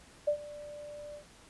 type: tone with ADSR envelope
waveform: sine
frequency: 590 Hz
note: D5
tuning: 8 cents sharp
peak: -23 dBFS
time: 0.27-1.24 s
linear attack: 11 ms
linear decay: 87 ms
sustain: -19 dB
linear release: 89 ms
effects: pink hiss -57 dBFS RMS until 1.49 s + resampled to 24000 Hz